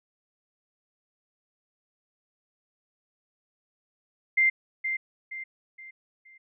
sine tone with echo, 2093 Hz, C7, in tune, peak -18 dBFS, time 4.37-4.5 s, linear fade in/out 10 ms, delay 470 ms, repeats 4, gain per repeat -8 dB, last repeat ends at 6.38 s, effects none

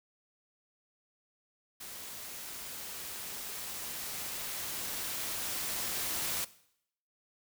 white noise with level ramp, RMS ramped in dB -45 to -34 dBFS, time 1.8-6.45 s, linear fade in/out 10 ms, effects noise-tail reverb RT60 0.7 s tail -18 dB re dry

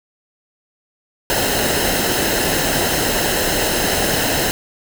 pink noise with comb filter, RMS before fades -18 dBFS, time 1.3-4.51 s, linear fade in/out 0 ms, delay 0.86 ms, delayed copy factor -0.6, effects none

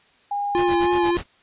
sine tone with pitch glide, 813 to 843.1 Hz, G#5 to G#5, -37 to +26 cents, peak -22 dBFS, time 0.31-1.11 s, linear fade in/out 5 ms, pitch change +63 cents, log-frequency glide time 0.72-0.99 s
square tone with vibrato, 349.2 Hz, F4, in tune, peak -19 dBFS, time 0.55-1.17 s, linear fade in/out 0 ms, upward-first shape sine, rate 3.3 Hz, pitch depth 24 cents each way
pink noise with tremolo, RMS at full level -31 dBFS, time 0.57-1.26 s, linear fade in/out 5 ms, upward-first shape sine, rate 8.5 Hz, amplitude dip 100%
effects white hiss -57 dBFS RMS until 1.42 s + resampled to 8000 Hz

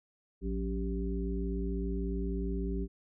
harmonic tone with a mistuned harmonic, 55.8 Hz, A1, 25 cents sharp, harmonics 1 / 3 / 5 / 7, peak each -33 / -37 / -40 / -39 dBFS, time 0.41-2.88 s, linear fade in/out 50 ms, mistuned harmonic 3, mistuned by +150 cents, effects none

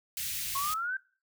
white band-stop noise, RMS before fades -35 dBFS, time 0.17-0.74 s, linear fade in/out 2 ms, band 160 to 1900 Hz, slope 24 dB/octave
sine exponential sweep, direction up, 1074 to 1581 Hz, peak -30 dBFS, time 0.55-0.97 s, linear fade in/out 5 ms
effects noise-tail reverb RT60 0.4 s tail -22 dB re dry

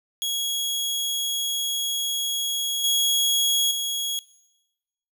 sawtooth tone with level steps, 3322 Hz, G#7, in tune, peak -21 / -16 / -22 dBFS, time 0.22-4.19 s, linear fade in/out 0 ms, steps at 2.84 / 3.71 s, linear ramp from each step 2 ms, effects noise-tail reverb RT60 1.0 s tail -20 dB re dry

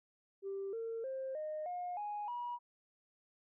sine tone with pitch steps, 392 / 455.5 / 529.3 / 615.1 / 714.8 / 830.6 / 965.2 Hz, G4 / A#4 / C5 / D#5 / F5 / G#5 / B5, 0 / -40 / +20 / -20 / +40 / 0 / -40 cents, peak -37 dBFS, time 0.42-2.59 s, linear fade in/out 50 ms, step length 310 ms, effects tanh soft clip ceiling -34 dBFS

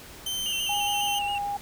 sawtooth tone, 3098 Hz, G7, 21 cents flat, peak -25 dBFS, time 0.26-1.19 s, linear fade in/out 5 ms
triangle tone with vibrato, 2794 Hz, F7, in tune, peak -29 dBFS, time 0.46-1.38 s, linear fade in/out 0 ms, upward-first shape square, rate 7.3 Hz, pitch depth 43 cents each way
sine tone with pitch glide, 819 to 811.5 Hz, G#5 to G#5, -24 to -40 cents, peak -27 dBFS, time 0.69-1.57 s, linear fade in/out 5 ms, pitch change -16 cents, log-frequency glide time 1.03-1.3 s
effects pink hiss -45 dBFS RMS until 1.61 s

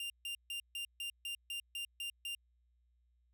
45% pulse tone bursts, 2794 Hz, F7, in tune, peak -39 dBFS, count 10, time 0-2.35 s, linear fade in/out 2 ms, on 100 ms, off 150 ms, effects added 60 Hz sine -70 dBFS peak until 3.33 s

